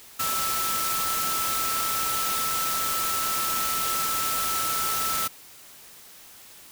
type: tone in noise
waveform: sine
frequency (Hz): 1318.5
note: E6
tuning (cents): 0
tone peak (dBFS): -28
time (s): 0.19-5.28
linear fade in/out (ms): 10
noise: white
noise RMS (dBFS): -28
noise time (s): 0.19-5.28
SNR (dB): -3
effects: white hiss -48 dBFS RMS until 6.71 s